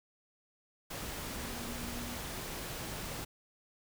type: tone in noise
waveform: sine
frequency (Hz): 240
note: B3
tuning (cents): -49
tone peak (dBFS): -45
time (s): 1.36-2.18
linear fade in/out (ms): 10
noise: pink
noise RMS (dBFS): -41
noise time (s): 0.9-3.25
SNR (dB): -7
effects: none